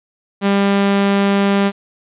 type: tone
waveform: sawtooth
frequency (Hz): 199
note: G3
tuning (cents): +26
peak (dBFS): -8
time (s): 0.41-1.72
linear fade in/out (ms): 50
effects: resampled to 8000 Hz + 7-bit